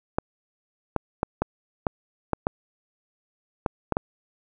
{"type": "clicks", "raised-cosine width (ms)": 1, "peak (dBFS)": -8, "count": 10, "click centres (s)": [0.185, 0.963, 1.231, 1.42, 1.868, 2.333, 2.469, 3.662, 3.923, 3.969], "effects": []}